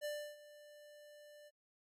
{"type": "tone with ADSR envelope", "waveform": "square", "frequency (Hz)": 592, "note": "D5", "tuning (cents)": 14, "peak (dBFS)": -39, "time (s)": [0.01, 1.51], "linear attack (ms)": 39, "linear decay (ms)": 310, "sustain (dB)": -18, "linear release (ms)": 37, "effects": ["AAC 48 kbps"]}